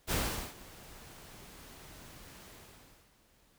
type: noise with ADSR envelope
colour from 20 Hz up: pink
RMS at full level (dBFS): -31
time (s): 0.07-3.16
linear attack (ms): 42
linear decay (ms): 420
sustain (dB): -21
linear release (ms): 700
effects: pink hiss -67 dBFS RMS until 3.58 s